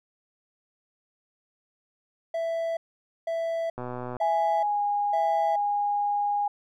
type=tone bursts; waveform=triangle; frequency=662 Hz; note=E5; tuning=7 cents sharp; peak=-24 dBFS; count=4; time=2.34-5.56 s; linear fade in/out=5 ms; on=430 ms; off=500 ms
type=click train; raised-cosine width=1 ms; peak=-21 dBFS; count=49; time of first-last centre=3.78-4.167 s; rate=124 Hz
type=tone with pitch glide; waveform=sine; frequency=830.6 to 820.1 Hz; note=G#5 to G#5; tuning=0 to -22 cents; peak=-23 dBFS; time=4.21-6.48 s; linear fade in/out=5 ms; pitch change=-22 cents; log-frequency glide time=4.66-4.82 s
effects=none